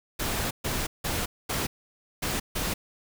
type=noise bursts at uneven times; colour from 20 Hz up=pink; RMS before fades=-29 dBFS; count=6; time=0.19-0.51 / 0.64-0.87 / 1.04-1.26 / 1.49-1.67 / 2.22-2.4 / 2.55-2.74 s; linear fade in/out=10 ms; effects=none